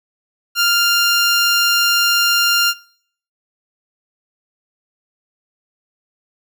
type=tone; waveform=15% pulse; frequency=1396.9 Hz; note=F6; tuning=in tune; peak=-6 dBFS; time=0.55-2.74 s; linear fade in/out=50 ms; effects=noise-tail reverb RT60 0.6 s tail -21 dB re dry